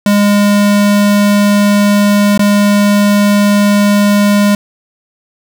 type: tone with dropouts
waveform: square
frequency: 204.5 Hz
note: G#3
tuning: 26 cents flat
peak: -7 dBFS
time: 0.06-4.55 s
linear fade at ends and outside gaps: 2 ms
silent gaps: 2.377-2.393 s
effects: none